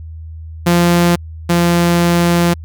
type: tone pair in turn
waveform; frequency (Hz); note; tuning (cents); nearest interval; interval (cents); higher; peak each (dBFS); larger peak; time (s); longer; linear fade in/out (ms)
sawtooth; 173.2 / 172.32; F3 / F3; -14 / -23; unison; 9; first; -5 / -6; first; 0.66-1.16 / 1.49-2.54; second; 10
effects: added 80 Hz sine -27 dBFS peak until 2.64 s